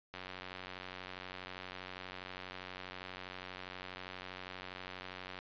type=click train; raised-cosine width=0.3 ms; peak=-28 dBFS; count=486; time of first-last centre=0.14-5.389 s; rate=92.4 Hz; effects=resampled to 11025 Hz